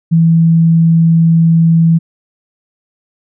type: tone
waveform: sine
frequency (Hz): 164.81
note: E3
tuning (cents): 0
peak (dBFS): -5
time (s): 0.11-1.99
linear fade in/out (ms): 20
effects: none